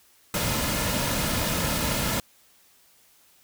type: noise with comb filter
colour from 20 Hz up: pink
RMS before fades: -26 dBFS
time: 0.34-2.2 s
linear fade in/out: 2 ms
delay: 2.6 ms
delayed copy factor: -0.5
effects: white hiss -59 dBFS RMS until 3.43 s